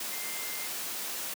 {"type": "tone in noise", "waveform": "sine", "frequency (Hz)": 2093, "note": "C7", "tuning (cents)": 0, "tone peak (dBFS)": -43, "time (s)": [0.12, 0.67], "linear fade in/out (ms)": 5, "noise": "white", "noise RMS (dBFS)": -36, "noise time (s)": [0, 1.34], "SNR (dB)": -10, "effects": ["high-pass 200 Hz 12 dB/octave"]}